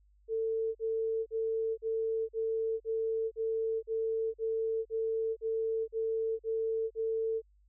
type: tone bursts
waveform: sine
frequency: 447.1 Hz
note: A4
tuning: 28 cents sharp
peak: -29 dBFS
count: 14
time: 0.28-7.419 s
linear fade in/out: 50 ms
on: 470 ms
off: 43 ms
effects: added 50 Hz sine -62 dBFS peak until 7.68 s